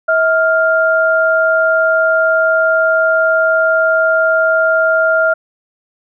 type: tone pair together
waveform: sine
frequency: 644.8 / 1399 Hz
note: E5 / F6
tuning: -38 / +3 cents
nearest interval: octave + minor second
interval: 1341 cents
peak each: -12 dBFS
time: 0.08-5.34 s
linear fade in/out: 10 ms
effects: none